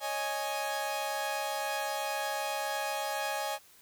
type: chord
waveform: sawtooth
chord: C# suspended second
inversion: none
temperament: equal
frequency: 554.4 / 622.3 / 830.6 Hz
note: C#5 / D#5 / G#5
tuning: 0 / 0 / 0 cents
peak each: -35 / -34 / -30 dBFS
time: 0-3.59 s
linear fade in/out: 50 ms
effects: white hiss -59 dBFS RMS until 3.81 s